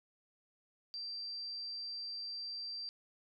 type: tone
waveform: sine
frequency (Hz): 4699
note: D8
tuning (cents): 0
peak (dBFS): -40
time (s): 0.94-2.89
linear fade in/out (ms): 0
effects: none